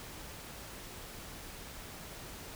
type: silence
effects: pink hiss -47 dBFS RMS until 2.55 s